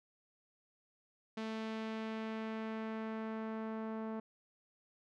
sawtooth tone with low-pass filter sweep, 220.8 Hz, A3, 6 cents sharp, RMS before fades -41 dBFS, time 1.37-4.2 s, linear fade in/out 5 ms, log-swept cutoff 4100 to 1100 Hz, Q 0.96, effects none

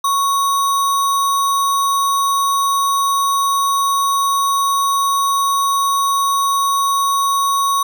sine tone with sample-and-hold, 1108.7 Hz, C#6, in tune, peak -13 dBFS, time 0.04-7.83 s, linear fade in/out 5 ms, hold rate 4900 Hz, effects none

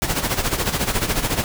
pink noise with tremolo, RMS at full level -19 dBFS, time 0.02-1.44 s, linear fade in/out 0 ms, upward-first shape sine, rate 14 Hz, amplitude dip 70%, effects none

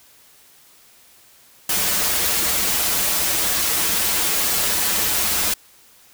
white noise with comb filter, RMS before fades -20 dBFS, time 1.69-5.54 s, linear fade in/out 5 ms, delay 7.6 ms, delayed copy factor -0.8, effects white hiss -51 dBFS RMS until 6.13 s

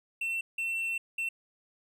triangle tone bursts at uneven times, 2698 Hz, E7, 40 cents sharp, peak -28 dBFS, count 3, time 0.21-0.41 / 0.58-0.98 / 1.18-1.29 s, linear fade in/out 5 ms, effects none

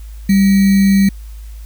sine tone with sample-and-hold, 196 Hz, G3, in tune, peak -7 dBFS, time 0.29-1.09 s, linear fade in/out 5 ms, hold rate 2100 Hz, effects added 53 Hz sine -28 dBFS peak until 1.65 s + white hiss -48 dBFS RMS until 1.65 s

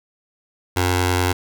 15% pulse tone with notch filter, 90.1 Hz, F#2, 45 cents flat, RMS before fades -19 dBFS, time 0.76-1.33 s, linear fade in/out 10 ms, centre 180 Hz, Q 0.54, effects none

